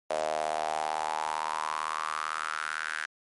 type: tone with high-pass filter sweep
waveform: sawtooth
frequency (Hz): 77.78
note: D#2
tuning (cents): 0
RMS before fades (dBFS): -32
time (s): 0.1-3.06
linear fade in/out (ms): 5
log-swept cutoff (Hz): 610 to 1600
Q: 5.7
effects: MP3 48 kbps